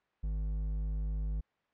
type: tone with hard clipping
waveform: triangle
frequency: 51.9 Hz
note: G#1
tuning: in tune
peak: -33 dBFS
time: 0.23-1.41 s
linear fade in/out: 10 ms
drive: 10 dB
effects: white hiss -75 dBFS RMS until 1.73 s + low-pass 2000 Hz 12 dB/octave